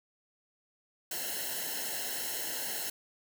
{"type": "noise with comb filter", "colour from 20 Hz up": "white", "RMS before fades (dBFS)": -36, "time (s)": [1.11, 2.9], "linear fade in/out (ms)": 5, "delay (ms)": 0.84, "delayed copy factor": -1, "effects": []}